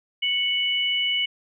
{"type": "tone pair together", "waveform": "sine", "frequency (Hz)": [2217, 2959], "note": ["C#7", "F#7"], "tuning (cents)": [0, -1], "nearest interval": "perfect fourth", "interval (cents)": 499, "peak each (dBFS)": [-26, -22], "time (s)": [0.22, 1.26], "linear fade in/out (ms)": 10, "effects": []}